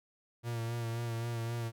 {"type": "tone with vibrato", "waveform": "45% pulse", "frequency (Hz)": 116.54, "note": "A#2", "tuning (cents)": 0, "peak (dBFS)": -34, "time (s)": [0.43, 1.72], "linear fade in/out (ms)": 50, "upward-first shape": "sine", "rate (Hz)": 3.8, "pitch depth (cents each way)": 31, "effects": []}